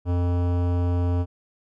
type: tone with hard clipping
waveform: sine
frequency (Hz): 88.1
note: F2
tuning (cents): +16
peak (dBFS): -22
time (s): 0.05-1.26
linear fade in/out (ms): 50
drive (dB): 17
effects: none